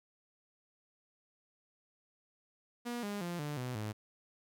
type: tone with pitch steps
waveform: sawtooth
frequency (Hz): 240 / 204.2 / 173.67 / 147.74 / 125.68 / 106.91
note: B3 / G#3 / F3 / D3 / B2 / A2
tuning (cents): -49 / -29 / -9 / +11 / +31 / -49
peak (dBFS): -33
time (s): 2.85-3.93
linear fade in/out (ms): 20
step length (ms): 180
effects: none